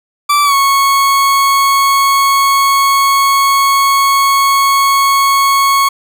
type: tone with pitch glide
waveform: 40% pulse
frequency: 1164 to 1103.1 Hz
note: D6 to C#6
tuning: -16 to -9 cents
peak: -7 dBFS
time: 0.29-5.89 s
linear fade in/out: 10 ms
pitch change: -93 cents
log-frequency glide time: 0.44-0.54 s
effects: none